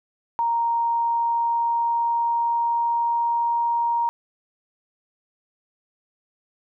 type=tone with pitch glide; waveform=sine; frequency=932.3 to 938.2 Hz; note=A#5 to A#5; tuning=0 to +11 cents; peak=-19 dBFS; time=0.39-4.09 s; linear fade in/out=0 ms; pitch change=+11 cents; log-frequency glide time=0.76-3.59 s; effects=none